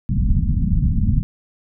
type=low-pass noise; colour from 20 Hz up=pink; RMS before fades=-17 dBFS; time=0.09-1.23 s; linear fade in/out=0 ms; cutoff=220 Hz; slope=48 dB/octave; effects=none